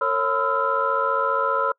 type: tone cluster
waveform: sine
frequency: 453.8 / 549 / 1011 / 1303 / 1378 Hz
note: A#4 / C#5 / B5 / E6 / F6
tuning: -47 / -17 / +40 / -20 / -24 cents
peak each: -28 / -25 / -25 / -24 / -25 dBFS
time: 0.01-1.72 s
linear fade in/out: 5 ms
effects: noise-tail reverb RT60 0.1 s tail -26 dB re dry + tanh soft clip ceiling -8 dBFS